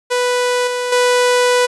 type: tone with level steps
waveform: sawtooth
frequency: 493.9 Hz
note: B4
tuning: in tune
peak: -10 / -14 / -7 dBFS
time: 0.1-1.67 s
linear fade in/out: 20 ms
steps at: 0.67 / 0.92 s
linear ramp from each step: 5 ms
effects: resampled to 24000 Hz